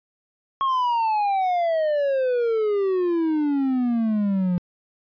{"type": "exponential sweep", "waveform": "triangle", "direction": "down", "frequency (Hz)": [1097, 174.61], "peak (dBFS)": -17, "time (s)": [0.61, 4.58], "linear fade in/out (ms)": 0, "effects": ["resampled to 11025 Hz"]}